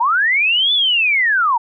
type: linear two-way sweep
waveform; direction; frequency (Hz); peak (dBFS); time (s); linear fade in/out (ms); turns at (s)
sine; up then down; 879 to 3520 to 879; -12; 0-1.58; 10; 0.73
effects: none